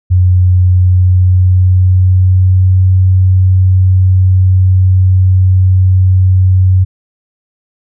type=tone with pitch glide; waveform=sine; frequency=91 to 93.18 Hz; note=F#2 to F#2; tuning=-28 to +13 cents; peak=-4 dBFS; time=0.1-6.85 s; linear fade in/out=20 ms; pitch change=+41 cents; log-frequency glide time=0.66-2.85 s; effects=none